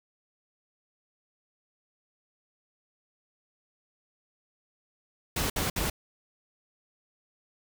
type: noise bursts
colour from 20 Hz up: pink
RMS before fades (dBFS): -29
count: 3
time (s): 5.36-5.9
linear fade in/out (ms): 5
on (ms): 140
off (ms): 60
effects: none